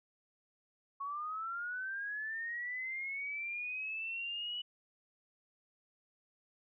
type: linear sweep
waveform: sine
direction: up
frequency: 1100 to 2960 Hz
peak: -37 dBFS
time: 1-4.62 s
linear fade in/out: 10 ms
effects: none